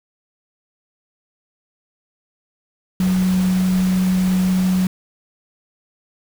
sine tone in noise, 185 Hz, F#3, in tune, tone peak -14 dBFS, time 3-4.87 s, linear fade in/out 2 ms, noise pink, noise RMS -31 dBFS, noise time 3-4.87 s, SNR +14 dB, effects none

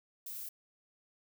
violet noise, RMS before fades -43 dBFS, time 0.26-0.49 s, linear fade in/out 5 ms, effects none

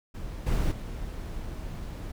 brown noise with level steps, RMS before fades -37 / -26 / -36 dBFS, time 0.14-2.12 s, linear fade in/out 10 ms, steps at 0.46 / 0.71 s, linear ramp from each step 10 ms, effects none

